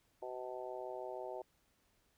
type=harmonic tone; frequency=126.2 Hz; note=B2; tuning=38 cents sharp; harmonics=3 / 4 / 5 / 6 / 7; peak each=-47 / -48 / -46 / -51 / -50 dBFS; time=0.22-1.42 s; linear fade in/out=5 ms; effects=pink hiss -75 dBFS RMS until 2.17 s